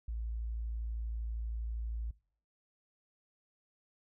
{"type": "tone", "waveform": "sine", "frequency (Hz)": 56.3, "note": "A1", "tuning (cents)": 40, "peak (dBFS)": -35, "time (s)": [0.08, 2.11], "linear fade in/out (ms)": 5, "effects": ["noise-tail reverb RT60 0.5 s tail -22 dB re dry"]}